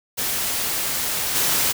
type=noise with level steps; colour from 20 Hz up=white; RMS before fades=-24 / -20 dBFS; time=0.17-1.73 s; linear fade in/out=20 ms; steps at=1.35 s; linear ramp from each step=10 ms; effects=none